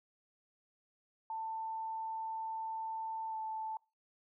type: tone with pitch glide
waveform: sine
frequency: 890 to 878.8 Hz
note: A5 to A5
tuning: +20 to -2 cents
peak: -37 dBFS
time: 1.3-3.77 s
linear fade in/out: 2 ms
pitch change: -22 cents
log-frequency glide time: 3.29-3.36 s
effects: noise-tail reverb RT60 0.3 s tail -25 dB re dry